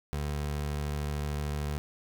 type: tone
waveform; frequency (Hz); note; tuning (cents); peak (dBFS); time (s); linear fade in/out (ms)
25% pulse; 73.42; D2; 0; -27; 0.13-1.78; 0
effects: none